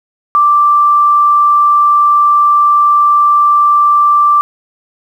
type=tone; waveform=sine; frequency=1174.7 Hz; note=D6; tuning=in tune; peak=-5 dBFS; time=0.35-4.41 s; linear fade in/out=0 ms; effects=7-bit